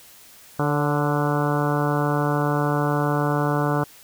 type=harmonic tone with a mistuned harmonic; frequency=146.83 Hz; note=D3; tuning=in tune; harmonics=1 / 2 / 3 / 4 / 5 / 6 / 7 / 8 / 9 / 10; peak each=-23 / -26 / -28 / -29 / -30 / -31 / -31 / -32 / -33 / -33 dBFS; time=0.59-3.84 s; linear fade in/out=5 ms; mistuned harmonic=4; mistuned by=-32 cents; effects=white hiss -48 dBFS RMS until 4.03 s